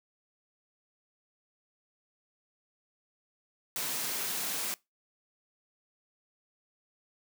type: high-pass noise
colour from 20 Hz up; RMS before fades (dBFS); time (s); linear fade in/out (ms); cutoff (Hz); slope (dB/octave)
white; -34; 3.76-4.74; 0; 130; 48
effects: noise-tail reverb RT60 0.2 s tail -22 dB re dry